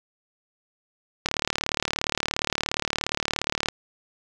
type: click train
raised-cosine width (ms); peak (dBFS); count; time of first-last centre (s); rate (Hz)
0.2; -6; 91; 1.26-3.686; 37.1
effects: none